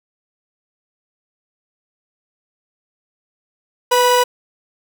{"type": "tone pair together", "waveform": "45% pulse", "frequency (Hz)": [495.7, 976.9], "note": ["B4", "B5"], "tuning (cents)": [6, -19], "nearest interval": "octave", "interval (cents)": 1175, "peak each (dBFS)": -14, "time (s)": [3.91, 4.24], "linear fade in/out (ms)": 10, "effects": []}